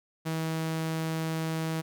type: tone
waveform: sawtooth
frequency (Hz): 160.9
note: E3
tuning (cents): -42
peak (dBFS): -25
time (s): 0.25-1.82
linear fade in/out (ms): 20
effects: none